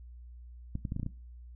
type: clicks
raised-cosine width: 5 ms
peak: -22 dBFS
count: 7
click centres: 0.754 / 0.852 / 0.921 / 0.964 / 0.997 / 1.031 / 1.064 s
effects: noise-tail reverb RT60 0.3 s tail -18 dB re dry + added 60 Hz sine -46 dBFS peak until 1.55 s